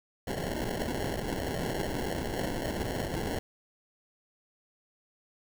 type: noise with sample-and-hold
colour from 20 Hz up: blue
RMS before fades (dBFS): -33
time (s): 0.27-3.39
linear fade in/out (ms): 5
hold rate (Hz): 1225
effects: none